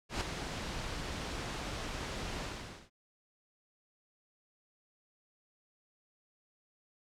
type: noise with ADSR envelope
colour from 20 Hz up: pink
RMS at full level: -32 dBFS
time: 0.09-2.9 s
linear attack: 120 ms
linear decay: 6 ms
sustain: -7 dB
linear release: 490 ms
effects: low-pass 6000 Hz 12 dB/octave